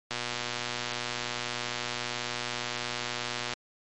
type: click train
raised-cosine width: 0.2 ms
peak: -14 dBFS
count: 412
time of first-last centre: 0.11-3.535 s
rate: 120 Hz
effects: MP3 48 kbps